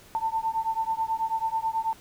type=beating tone pair; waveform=sine; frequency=890 / 899.2 Hz; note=A5 / A5; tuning=+20 / +37 cents; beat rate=9.2 Hz; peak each=-28 dBFS; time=0.15-1.93 s; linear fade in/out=0 ms; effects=pink hiss -52 dBFS RMS until 2 s